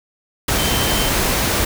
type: tone in noise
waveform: sine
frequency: 3100 Hz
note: G7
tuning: 20 cents flat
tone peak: -25 dBFS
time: 0.58-1.09 s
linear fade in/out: 5 ms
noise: pink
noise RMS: -18 dBFS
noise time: 0.48-1.65 s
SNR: -10 dB
effects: none